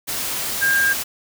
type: tone in noise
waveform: sine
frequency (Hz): 1607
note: G6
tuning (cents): +43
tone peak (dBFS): -15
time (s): 0.61-0.94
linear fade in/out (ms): 20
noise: white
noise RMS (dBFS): -25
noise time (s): 0.07-1.04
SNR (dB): +7
effects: none